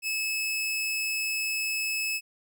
sawtooth tone, 2595 Hz, E7, 28 cents flat, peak -24 dBFS, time 0.02-2.21 s, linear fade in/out 50 ms, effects none

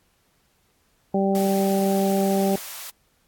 harmonic tone, 195.1 Hz, G3, 8 cents flat, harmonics 1 / 2 / 3 / 4, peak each -21 / -24 / -26 / -27 dBFS, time 1.14-2.56 s, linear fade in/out 5 ms
white high-pass noise, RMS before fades -36 dBFS, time 1.35-2.9 s, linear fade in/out 0 ms, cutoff 600 Hz, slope 24 dB/octave
effects pink hiss -65 dBFS RMS until 3.27 s + AAC 64 kbps

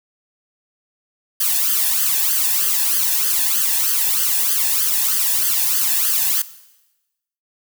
blue noise with flanger, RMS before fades -18 dBFS, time 1.4-6.42 s, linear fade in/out 5 ms, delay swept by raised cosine 0.63 to 1.17 ms, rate 3.2 Hz, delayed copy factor +0.9, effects noise-tail reverb RT60 1.0 s tail -17 dB re dry

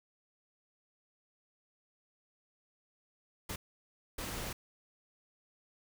pink noise bursts at uneven times, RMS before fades -40 dBFS, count 2, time 3.49-3.56 / 4.18-4.53 s, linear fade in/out 5 ms, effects none

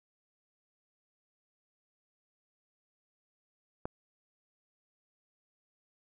click, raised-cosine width 1 ms, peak -21 dBFS, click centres 3.855 s, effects none

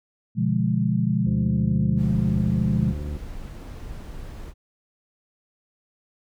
sine chord, B diminished seventh, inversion none, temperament equal, 123.47 / 146.83 / 174.61 / 207.7 Hz, B2 / D3 / F3 / Ab3, 0 / 0 / 0 / 0 cents, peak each -24 / -28 / -24 / -24 dBFS, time 0.35-2.94 s, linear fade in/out 50 ms
harmonic tone, 73.9 Hz, D2, 11 cents sharp, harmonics 1 / 2 / 3 / 4 / 5 / 7, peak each -30 / -36 / -40 / -42 / -44 / -47 dBFS, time 1.26-3.18 s, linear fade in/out 5 ms
brown noise, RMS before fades -36 dBFS, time 1.96-4.54 s, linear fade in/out 50 ms
effects none

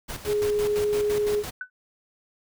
pink noise with tremolo, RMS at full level -34 dBFS, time 0.08-1.51 s, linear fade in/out 20 ms, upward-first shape square, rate 5.9 Hz, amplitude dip 65%
sine tone, 416.9 Hz, G#4, 7 cents sharp, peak -21 dBFS, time 0.25-1.44 s, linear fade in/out 50 ms
sine tone with exponential decay, 1500 Hz, F#6, 23 cents sharp, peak -26 dBFS, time 1.61-1.7 s, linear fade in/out 2 ms, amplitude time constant 18 ms
effects none

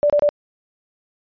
sine tone bursts, 586 Hz, D5, 4 cents flat, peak -12 dBFS, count 3, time 0.03-0.29 s, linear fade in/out 0 ms, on 68 ms, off 28 ms, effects resampled to 11025 Hz

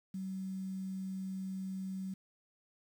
sine tone with quantisation, 190 Hz, F#3, 46 cents sharp, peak -37 dBFS, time 0.14-2.14 s, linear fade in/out 5 ms, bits 10, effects none

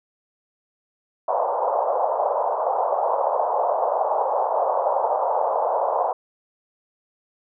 pink band-pass noise, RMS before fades -22 dBFS, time 1.28-6.13 s, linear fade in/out 5 ms, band 520 to 1000 Hz, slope 48 dB/octave, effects none

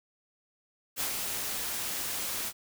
white noise with ADSR envelope, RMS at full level -31 dBFS, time 0.96-2.53 s, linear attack 46 ms, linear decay 110 ms, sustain -3 dB, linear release 55 ms, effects none

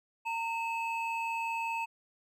triangle tone pair together, 915 / 2590 Hz, A#5 / E7, -32 / -31 cents, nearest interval octave + tritone, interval 1801 cents, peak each -31 / -35 dBFS, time 0.25-1.86 s, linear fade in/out 20 ms, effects none

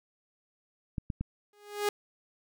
clicks, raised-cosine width 5 ms, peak -20 dBFS, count 3, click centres 0.982 / 1.102 / 1.21 s
sawtooth tone with exponential growth, 412.9 Hz, G#4, 10 cents flat, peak -20 dBFS, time 1.53-1.89 s, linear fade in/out 2 ms, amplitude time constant 77 ms
effects none

